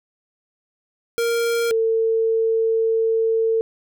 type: tone pair in turn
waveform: square / sine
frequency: 466.2 / 450 Hz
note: A#4 / A4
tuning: 0 / +39 cents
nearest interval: minor second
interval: 61 cents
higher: first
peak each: -19 / -16 dBFS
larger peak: second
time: 1.18-1.71 / 1.71-3.61 s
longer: second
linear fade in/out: 0 ms
effects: none